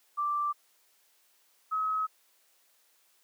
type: tone pair in turn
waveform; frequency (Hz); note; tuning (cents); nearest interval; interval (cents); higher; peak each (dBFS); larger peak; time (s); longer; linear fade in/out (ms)
sine; 1174.7 / 1278; D6 / D#6; 0 / +46; minor second; 146; second; -27; neither; 0.17-0.53 / 1.71-2.07; neither; 20
effects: white hiss -67 dBFS RMS until 3.23 s + high-pass 400 Hz 12 dB/octave